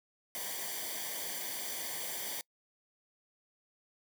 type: noise with comb filter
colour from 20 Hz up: white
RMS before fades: -39 dBFS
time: 0.35-2.41 s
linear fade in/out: 0 ms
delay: 0.75 ms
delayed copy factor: -0.75
effects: noise-tail reverb RT60 0.1 s tail -26 dB re dry